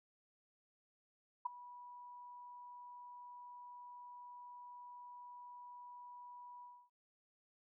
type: tone with ADSR envelope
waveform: sine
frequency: 978 Hz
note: B5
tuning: 17 cents flat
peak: -32 dBFS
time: 1.45-6.9 s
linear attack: 10 ms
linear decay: 11 ms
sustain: -19 dB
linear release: 280 ms
effects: none